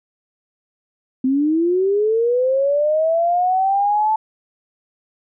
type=linear sweep; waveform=sine; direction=up; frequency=254.4 to 879 Hz; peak=-14 dBFS; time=1.24-4.16 s; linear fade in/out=5 ms; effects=none